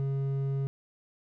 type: tone with hard clipping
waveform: sine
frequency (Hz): 137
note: C#3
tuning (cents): -20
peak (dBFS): -29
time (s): 0-0.67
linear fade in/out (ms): 0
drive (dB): 6
effects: none